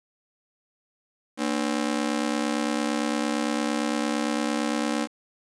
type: ring-modulated tone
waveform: sawtooth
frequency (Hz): 264.6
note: C4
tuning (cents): +20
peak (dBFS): -17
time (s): 1.37-5.08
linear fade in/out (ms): 50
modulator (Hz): 34.4
effects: resampled to 22050 Hz + 8-bit